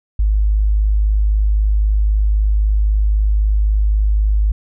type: tone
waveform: sine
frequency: 51.91 Hz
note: G#1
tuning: in tune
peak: -11 dBFS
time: 0.19-4.52 s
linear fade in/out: 5 ms
effects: none